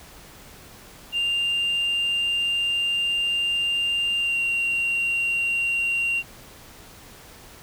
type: tone with pitch glide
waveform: sine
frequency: 2794 to 2760 Hz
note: F7 to F7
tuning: 0 to -21 cents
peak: -19 dBFS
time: 1.12-6.23 s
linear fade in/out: 50 ms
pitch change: -21 cents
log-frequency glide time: 4.19-4.38 s
effects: tanh soft clip ceiling -19 dBFS + pink hiss -46 dBFS RMS until 7.62 s